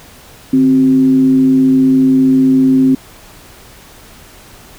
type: tone with frequency modulation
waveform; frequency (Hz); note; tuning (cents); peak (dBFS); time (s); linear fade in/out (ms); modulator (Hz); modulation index
sine; 263.1; C4; +10; -6; 0.53-2.95; 5; 115; 0.28
effects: pink hiss -39 dBFS RMS until 4.78 s